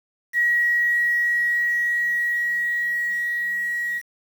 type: tone with level ramp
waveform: sine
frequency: 1909 Hz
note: A#6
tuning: 41 cents sharp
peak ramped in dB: -16 to -23 dBFS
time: 0.33-4.02 s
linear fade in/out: 50 ms
effects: 7-bit